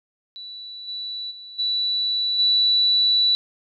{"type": "tone with level steps", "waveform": "sine", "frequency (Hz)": 3951, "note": "B7", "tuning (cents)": 0, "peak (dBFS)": [-34, -28, -37, -20, -15], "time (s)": [0.36, 3.35], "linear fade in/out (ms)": 0, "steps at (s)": [0.87, 1.3, 1.58, 2.38], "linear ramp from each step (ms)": 20, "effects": []}